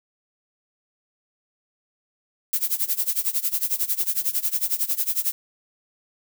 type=noise with tremolo; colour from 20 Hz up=violet; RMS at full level=-21 dBFS; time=2.53-5.32 s; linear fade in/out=0 ms; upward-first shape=sine; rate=11 Hz; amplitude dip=90%; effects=none